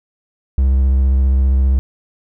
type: tone with vibrato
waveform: triangle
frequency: 66.2 Hz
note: C2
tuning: 21 cents sharp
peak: -8 dBFS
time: 0.58-1.79 s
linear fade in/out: 0 ms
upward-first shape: triangle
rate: 15 Hz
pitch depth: 40 cents each way
effects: none